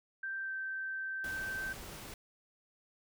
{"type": "tone with pitch glide", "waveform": "sine", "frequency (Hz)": [1568, 1554.5], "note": ["G6", "G6"], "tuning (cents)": [0, -15], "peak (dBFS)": -36, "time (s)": [0.23, 1.73], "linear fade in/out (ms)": 5, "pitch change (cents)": -15, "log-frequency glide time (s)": [0.42, 0.51]}
{"type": "noise", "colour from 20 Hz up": "pink", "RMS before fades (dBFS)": -47, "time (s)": [1.24, 2.14], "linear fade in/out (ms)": 2}
{"effects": []}